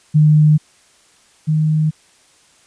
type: tone pair in turn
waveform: sine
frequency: 152.3 / 155.14 Hz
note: D#3 / D#3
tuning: -37 / -5 cents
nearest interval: unison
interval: 32 cents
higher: second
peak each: -7 / -12 dBFS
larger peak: first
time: 0.14-0.58 / 1.47-1.91 s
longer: neither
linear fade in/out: 20 ms
effects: white hiss -52 dBFS RMS until 2.66 s + resampled to 22050 Hz